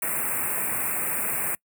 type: band-stop noise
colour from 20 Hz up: white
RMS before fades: -27 dBFS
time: 0.02-1.55 s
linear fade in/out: 2 ms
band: 2600 to 7900 Hz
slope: 96 dB/octave
effects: noise-tail reverb RT60 0.1 s tail -25 dB re dry + high-pass 100 Hz 12 dB/octave